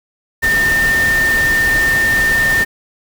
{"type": "tone in noise", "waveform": "sine", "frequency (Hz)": 1808, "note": "A6", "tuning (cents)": 47, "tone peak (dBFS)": -11, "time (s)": [0.42, 2.65], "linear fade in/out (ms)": 20, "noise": "pink", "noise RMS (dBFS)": -22, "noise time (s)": [0.42, 2.65], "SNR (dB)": 8, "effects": []}